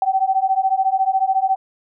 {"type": "beating tone pair", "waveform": "sine", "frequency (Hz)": [760, 774], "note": ["F#5", "G5"], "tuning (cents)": [46, -22], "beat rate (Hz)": 14, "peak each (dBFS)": -18, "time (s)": [0.02, 1.56], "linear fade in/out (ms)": 2, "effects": []}